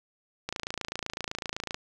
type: click train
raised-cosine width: 0.2 ms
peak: -15 dBFS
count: 36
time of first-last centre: 0.49-1.744 s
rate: 27.9 Hz
effects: none